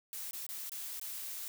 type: noise with dropouts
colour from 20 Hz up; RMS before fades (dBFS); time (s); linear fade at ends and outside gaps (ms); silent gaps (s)
blue; -42; 0.13-1.48; 0; 0.31-0.332 / 0.465-0.49 / 0.695-0.719 / 0.997-1.014
effects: none